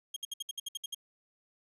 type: tone bursts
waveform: sawtooth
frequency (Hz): 3239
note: G#7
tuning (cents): -44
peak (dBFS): -32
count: 10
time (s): 0.14-0.947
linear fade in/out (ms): 5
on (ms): 24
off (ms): 63
effects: resampled to 32000 Hz